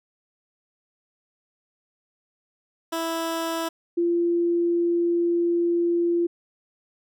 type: tone pair in turn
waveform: 15% pulse / sine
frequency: 329.2 / 343.4 Hz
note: E4 / F4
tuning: -2 / -29 cents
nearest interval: minor second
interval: 73 cents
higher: second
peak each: -19 dBFS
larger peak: neither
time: 2.92-3.69 / 3.97-6.27 s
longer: second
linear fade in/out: 10 ms
effects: none